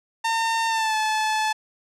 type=tone with pitch glide; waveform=sawtooth; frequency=908 to 866.5 Hz; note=A#5 to A5; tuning=-46 to -27 cents; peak=-17 dBFS; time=0.24-1.53 s; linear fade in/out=10 ms; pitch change=-81 cents; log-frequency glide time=0.68-0.96 s; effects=low-pass 8000 Hz 12 dB/octave